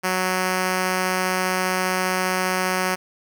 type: tone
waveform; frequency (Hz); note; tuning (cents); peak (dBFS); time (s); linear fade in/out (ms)
5% pulse; 185; F#3; 0; -9; 0.03-2.96; 20
effects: none